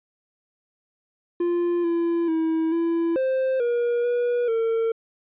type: tone with pitch steps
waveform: triangle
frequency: 347.4 / 338.6 / 322.6 / 334.7 / 524 / 477.3 / 483.7 / 453.8 Hz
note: F4 / E4 / E4 / E4 / C5 / A#4 / B4 / A#4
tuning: -9 / +46 / -37 / +26 / +2 / +41 / -36 / -47 cents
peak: -18 dBFS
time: 1.4-4.92 s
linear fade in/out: 5 ms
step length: 440 ms
effects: resampled to 8000 Hz